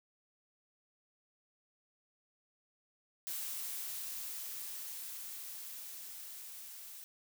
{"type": "noise with level ramp", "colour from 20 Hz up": "blue", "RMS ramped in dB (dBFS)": [-40, -50], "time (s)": [3.27, 7.04], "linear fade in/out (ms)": 0, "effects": []}